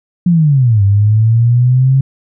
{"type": "linear two-way sweep", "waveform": "sine", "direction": "down then up", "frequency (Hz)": [180.2, 98, 135.8], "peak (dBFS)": -6, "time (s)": [0.26, 2.01], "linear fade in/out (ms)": 5, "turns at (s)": 0.83, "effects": []}